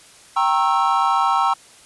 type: chord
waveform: triangle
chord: G diminished seventh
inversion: none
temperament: equal with one note detuned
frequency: 784 / 932.3 / 1086.5 / 1318.5 Hz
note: G5 / Bb5 / Db6 / Fb6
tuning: 0 / 0 / -35 / 0 cents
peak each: -19 dBFS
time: 0.36-1.54 s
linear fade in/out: 10 ms
effects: white hiss -47 dBFS RMS until 1.85 s + resampled to 24000 Hz